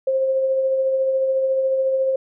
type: tone with tremolo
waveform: sine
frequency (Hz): 530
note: C5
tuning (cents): +22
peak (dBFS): -15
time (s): 0.07-2.16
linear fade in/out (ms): 5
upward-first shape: triangle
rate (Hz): 14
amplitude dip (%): 35
effects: none